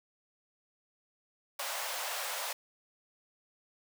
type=high-pass noise; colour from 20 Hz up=pink; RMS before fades=-37 dBFS; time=1.59-2.53 s; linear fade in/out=5 ms; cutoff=550 Hz; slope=48 dB/octave; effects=none